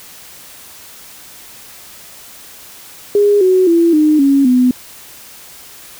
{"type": "tone with pitch steps", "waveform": "sine", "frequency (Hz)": [410, 371.7, 336.9, 305.4, 276.8, 250.9], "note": ["G#4", "F#4", "E4", "D#4", "C#4", "B3"], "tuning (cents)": [-22, 8, 38, -32, -2, 28], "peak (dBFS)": -7, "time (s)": [3.15, 4.71], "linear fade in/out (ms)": 2, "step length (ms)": 260, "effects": ["white hiss -37 dBFS RMS until 5.99 s"]}